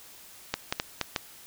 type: clicks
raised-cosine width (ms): 0.2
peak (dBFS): -9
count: 5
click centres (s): 0.54 / 0.725 / 0.799 / 1.013 / 1.162
effects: white hiss -50 dBFS RMS until 1.46 s